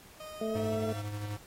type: tone with pitch glide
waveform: 30% pulse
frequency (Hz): 619 to 678.9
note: D#5 to F5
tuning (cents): -9 to -49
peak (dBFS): -40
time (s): 0.2-1.02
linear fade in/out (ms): 5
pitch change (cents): +160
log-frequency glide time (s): 0.44-0.85
type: harmonic tone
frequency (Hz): 220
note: A3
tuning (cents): 0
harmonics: 1 / 2 / 3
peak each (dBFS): -35 / -34 / -36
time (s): 0.41-0.93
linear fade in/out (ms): 5
type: tone with tremolo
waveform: square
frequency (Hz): 103.83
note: G#2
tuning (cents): 0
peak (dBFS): -34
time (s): 0.55-1.37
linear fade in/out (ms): 5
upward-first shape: triangle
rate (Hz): 12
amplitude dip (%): 45
effects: pink hiss -55 dBFS RMS until 1.46 s + AAC 48 kbps